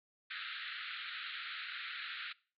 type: band-pass noise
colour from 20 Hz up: pink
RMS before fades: -44 dBFS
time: 0.3-2.33 s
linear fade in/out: 10 ms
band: 1300 to 4200 Hz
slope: 96 dB/octave
effects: noise-tail reverb RT60 0.4 s tail -22 dB re dry